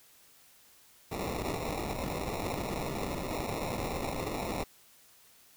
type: noise with sample-and-hold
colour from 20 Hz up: blue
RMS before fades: -35 dBFS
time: 1.11-4.64 s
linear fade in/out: 10 ms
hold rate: 1575 Hz
effects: white hiss -60 dBFS RMS until 5.56 s